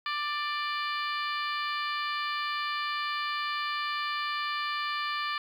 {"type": "harmonic tone with a mistuned harmonic", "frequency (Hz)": 590, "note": "D5", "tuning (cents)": 8, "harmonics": [2, 3, 4, 5, 6, 7, 8], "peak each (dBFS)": [-32, -36, -38, -40, -42, -43, -44], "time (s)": [0.06, 5.38], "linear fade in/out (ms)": 2, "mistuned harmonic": 7, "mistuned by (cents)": 30, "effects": ["10-bit"]}